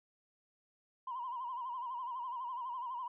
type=tone with vibrato; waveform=sine; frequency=994 Hz; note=B5; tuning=11 cents sharp; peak=-37 dBFS; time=1.07-3.08 s; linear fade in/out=5 ms; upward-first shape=sine; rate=12 Hz; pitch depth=100 cents each way; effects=tanh soft clip ceiling -33 dBFS